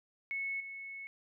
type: tone with level steps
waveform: sine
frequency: 2200 Hz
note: C#7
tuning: 14 cents flat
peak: -34 / -42 dBFS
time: 0.31-1.07 s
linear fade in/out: 0 ms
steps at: 0.6 s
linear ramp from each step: 5 ms
effects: none